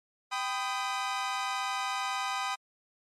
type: chord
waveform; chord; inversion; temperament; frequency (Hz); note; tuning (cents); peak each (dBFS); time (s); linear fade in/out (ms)
sawtooth; G augmented; none; equal with one note detuned; 784 / 1006.2 / 1244.5; G5 / B5 / D#6; 0 / +32 / 0; -31; 0.31-2.56; 20
effects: low-pass 7000 Hz 12 dB/octave + MP3 64 kbps